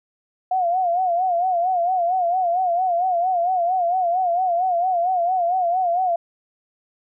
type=tone with vibrato; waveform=sine; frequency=716 Hz; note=F5; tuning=43 cents sharp; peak=-17 dBFS; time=0.51-6.16 s; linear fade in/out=5 ms; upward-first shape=sine; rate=4.4 Hz; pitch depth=95 cents each way; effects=none